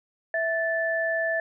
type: tone pair together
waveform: sine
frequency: 656.6 / 1753 Hz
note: E5 / A6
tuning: -7 / -7 cents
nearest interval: octave + perfect fourth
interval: 1700 cents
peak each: -26 dBFS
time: 0.34-1.4 s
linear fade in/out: 2 ms
effects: none